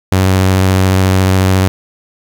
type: tone with vibrato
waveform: sawtooth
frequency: 94.3 Hz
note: F#2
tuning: 33 cents sharp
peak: -4 dBFS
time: 0.12-1.68 s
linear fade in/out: 0 ms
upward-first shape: square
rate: 14 Hz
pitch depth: 12 cents each way
effects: 7-bit